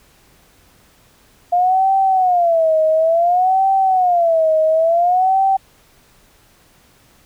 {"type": "tone with vibrato", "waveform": "sine", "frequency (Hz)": 698.5, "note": "F5", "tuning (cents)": 0, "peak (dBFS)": -11, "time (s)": [1.52, 5.57], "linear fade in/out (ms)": 10, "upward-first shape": "sine", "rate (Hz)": 0.57, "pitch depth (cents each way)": 180, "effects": ["pink hiss -52 dBFS RMS until 7.25 s"]}